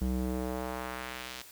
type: tone with band-pass filter sweep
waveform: square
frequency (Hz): 63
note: B1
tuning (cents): +35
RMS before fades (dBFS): -35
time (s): 0.01-1.42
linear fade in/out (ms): 5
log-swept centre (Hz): 160 to 4500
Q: 0.89
effects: white hiss -52 dBFS RMS until 1.51 s